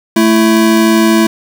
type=tone pair together; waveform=square; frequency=220.1 / 332.6 Hz; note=A3 / E4; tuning=+1 / +16 cents; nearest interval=perfect fifth; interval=715 cents; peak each=-10 dBFS; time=0.16-1.27 s; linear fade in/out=5 ms; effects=7-bit